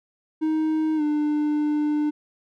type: tone with pitch glide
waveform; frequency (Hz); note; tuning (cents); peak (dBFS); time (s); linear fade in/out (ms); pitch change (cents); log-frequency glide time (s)
triangle; 313.4 to 298.9; D#4 to D4; +13 to +31; -18; 0.41-2.11; 20; -82; 0.96-1.02
effects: none